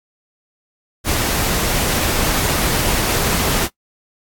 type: noise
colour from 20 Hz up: pink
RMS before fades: -18 dBFS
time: 1.04-3.69 s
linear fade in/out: 50 ms
effects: noise-tail reverb RT60 0.1 s tail -20 dB re dry + AAC 64 kbps